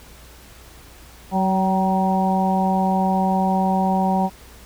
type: harmonic tone with a mistuned harmonic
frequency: 188.6 Hz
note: F#3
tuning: 33 cents sharp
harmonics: 1 / 2 / 3 / 4 / 5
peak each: -19 / -31 / -28 / -21 / -25 dBFS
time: 1.31-4.3 s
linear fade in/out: 50 ms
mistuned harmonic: 4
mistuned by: +25 cents
effects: added 60 Hz sine -46 dBFS peak until 4.65 s + pink hiss -46 dBFS RMS until 4.65 s